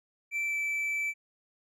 triangle tone with pitch glide, 2334 to 2319 Hz, D7 to D7, -11 to -22 cents, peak -27 dBFS, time 0.31-1.14 s, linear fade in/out 50 ms, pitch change -11 cents, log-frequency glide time 0.45-0.56 s, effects none

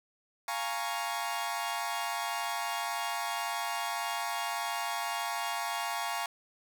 sawtooth chord, Bb minor seventh, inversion second, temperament equal, 698.5 / 830.6 / 932.3 / 1108.7 Hz, F5 / Ab5 / Bb5 / Db6, 0 / 0 / 0 / 0 cents, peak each -34 dBFS, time 0.48-6.26 s, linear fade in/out 2 ms, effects none

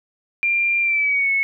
sine tone with pitch glide, 2384 to 2199 Hz, D7 to C#7, +25 to -14 cents, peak -16 dBFS, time 0.43-1.43 s, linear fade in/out 0 ms, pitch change -139 cents, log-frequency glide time 0.81-1.31 s, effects none

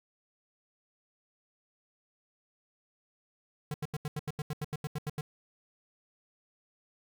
square tone bursts, 150 Hz, D3, 37 cents sharp, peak -33 dBFS, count 14, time 3.71-5.21 s, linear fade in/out 2 ms, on 31 ms, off 82 ms, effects 11-bit

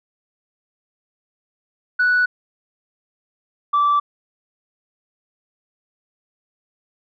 sine tone pair in turn, 1478 / 1163.1 Hz, F#6 / D6, -2 / -17 cents, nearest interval major third, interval 415 cents, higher first, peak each -12 dBFS, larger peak neither, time 1.99-2.26 / 3.73-4 s, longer neither, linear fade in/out 10 ms, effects tanh soft clip ceiling -11 dBFS

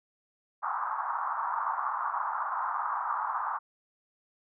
pink band-pass noise, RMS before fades -32 dBFS, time 0.62-3.59 s, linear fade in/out 20 ms, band 870 to 1300 Hz, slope 48 dB/octave, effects none

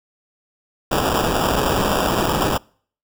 white noise with sample-and-hold, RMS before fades -19 dBFS, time 0.91-2.58 s, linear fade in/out 10 ms, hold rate 2100 Hz, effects noise-tail reverb RT60 0.5 s tail -26 dB re dry

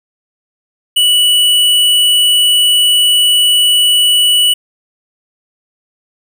triangle tone with hard clipping, 2950 Hz, F#7, 6 cents flat, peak -8 dBFS, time 0.96-4.54 s, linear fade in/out 10 ms, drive 18 dB, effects none

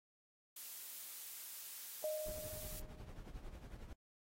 blue noise, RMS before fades -49 dBFS, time 0.56-2.8 s, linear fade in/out 5 ms
sine tone with exponential decay, 616 Hz, D#5, 17 cents flat, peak -36 dBFS, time 2.04-3.24 s, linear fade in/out 1 ms, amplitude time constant 260 ms
brown noise with tremolo, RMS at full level -48 dBFS, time 2.26-3.93 s, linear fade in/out 2 ms, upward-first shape triangle, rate 11 Hz, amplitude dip 70%
effects AAC 48 kbps

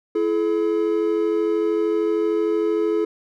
triangle tone pair together, 334.5 / 427.6 Hz, E4 / A4, +25 / -49 cents, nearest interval major third, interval 426 cents, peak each -20 / -18 dBFS, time 0.15-3.05 s, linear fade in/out 5 ms, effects none

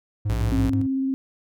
triangle tone with tremolo, 103.83 Hz, G#2, in tune, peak -19 dBFS, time 0.25-0.87 s, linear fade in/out 10 ms, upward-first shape square, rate 6.2 Hz, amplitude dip 60%
square tone, 57 Hz, A#1, 38 cents flat, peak -24 dBFS, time 0.29-0.7 s, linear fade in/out 5 ms
sine tone with vibrato, 267 Hz, C4, 35 cents sharp, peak -21 dBFS, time 0.52-1.14 s, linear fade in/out 0 ms, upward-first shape sine, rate 18 Hz, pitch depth 13 cents each way
effects none

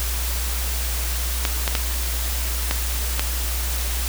clicks, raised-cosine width 0.2 ms, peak -3 dBFS, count 5, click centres 1.452 / 1.678 / 1.752 / 2.711 / 3.195 s, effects added 60 Hz sine -23 dBFS peak until 4.08 s + white hiss -28 dBFS RMS until 4.08 s

